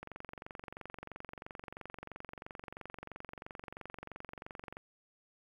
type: click train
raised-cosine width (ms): 0.5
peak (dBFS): -29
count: 110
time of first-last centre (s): 0.03-4.769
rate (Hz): 23
effects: 10-bit